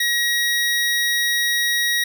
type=tone; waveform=25% pulse; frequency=1900 Hz; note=A#6; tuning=33 cents sharp; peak=-14 dBFS; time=0-2.04 s; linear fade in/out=5 ms; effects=none